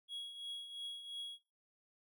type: tone with tremolo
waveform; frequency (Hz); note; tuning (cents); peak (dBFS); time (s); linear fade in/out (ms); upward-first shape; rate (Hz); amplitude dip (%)
triangle; 3322; G#7; 0; -39; 0.08-1.39; 50; triangle; 2.9; 65
effects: noise-tail reverb RT60 0.4 s tail -22 dB re dry